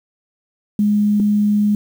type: tone pair in turn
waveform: sine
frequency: 207.8 / 207.8 Hz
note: G#3 / G#3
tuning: +1 / +1 cents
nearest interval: unison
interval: 0 cents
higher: neither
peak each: -12 dBFS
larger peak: neither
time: 0.79-1.2 / 1.2-1.75 s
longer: second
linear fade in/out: 2 ms
effects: 7-bit